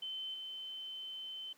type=tone with level steps; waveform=sine; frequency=3070 Hz; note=G7; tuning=37 cents flat; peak=-39 / -42 dBFS; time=0.02-1.53 s; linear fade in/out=5 ms; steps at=0.34 s; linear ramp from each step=2 ms; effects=pink hiss -66 dBFS RMS until 1.57 s + high-pass 300 Hz 12 dB/octave